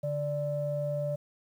sine tone pair together, 145.18 / 587.3 Hz, D3 / D5, -20 / 0 cents, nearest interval 2 octaves, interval 2420 cents, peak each -32 / -30 dBFS, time 0.03-1.16 s, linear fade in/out 10 ms, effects tanh soft clip ceiling -21 dBFS + 10-bit

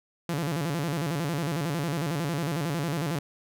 sawtooth tone with vibrato, 155.56 Hz, D#3, in tune, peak -23 dBFS, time 0.29-3.19 s, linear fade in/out 2 ms, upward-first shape square, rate 11 Hz, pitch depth 160 cents each way, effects none

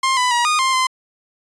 sawtooth tone with pitch steps, 1058 / 997 / 957 / 1229 / 1053 / 1035 Hz, C6 / B5 / A#5 / D#6 / C6 / C6, +19 / +16 / +45 / -22 / +11 / -19 cents, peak -11 dBFS, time 0.03-0.87 s, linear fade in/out 5 ms, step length 140 ms, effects resampled to 22050 Hz

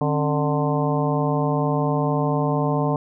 harmonic tone with a mistuned harmonic, 148.9 Hz, D3, 24 cents sharp, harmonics 1 / 2 / 3 / 4 / 5 / 6 / 7, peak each -22 / -25 / -27 / -28 / -29 / -30 / -30 dBFS, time 0.01-2.96 s, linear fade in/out 2 ms, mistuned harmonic 2, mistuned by -150 cents, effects none

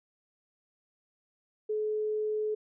sine tone, 427.9 Hz, A4, 48 cents flat, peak -28 dBFS, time 1.69-2.55 s, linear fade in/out 10 ms, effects none

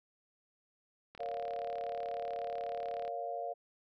click train, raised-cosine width 0.3 ms, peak -34 dBFS, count 71, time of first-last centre 1.15-3.078 s, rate 36.3 Hz
sine chord, Bb minor, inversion none, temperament just, 466.2 / 559.4 / 699.2 Hz, Bb4 / Db5 / F5, 0 / +16 / +2 cents, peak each -43 / -42 / -38 dBFS, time 1.19-3.54 s, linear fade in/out 20 ms
effects none

